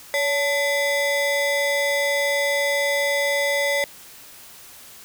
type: ring-modulated tone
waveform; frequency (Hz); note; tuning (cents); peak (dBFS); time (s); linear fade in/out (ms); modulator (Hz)
square; 724; F#5; -38; -17; 0.14-3.84; 0; 1290
effects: white hiss -44 dBFS RMS until 5.04 s